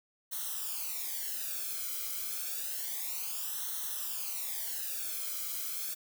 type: noise with flanger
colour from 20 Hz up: blue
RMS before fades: -37 dBFS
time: 0.31-5.95 s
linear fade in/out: 20 ms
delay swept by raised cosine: 0.41 to 1.11 ms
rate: 0.29 Hz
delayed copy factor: -0.85
effects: none